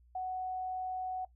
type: tone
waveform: sine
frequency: 743 Hz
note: F#5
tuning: 7 cents sharp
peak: -34 dBFS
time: 0.15-1.25 s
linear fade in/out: 5 ms
effects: noise-tail reverb RT60 0.1 s tail -17 dB re dry + added 60 Hz sine -60 dBFS peak until 1.35 s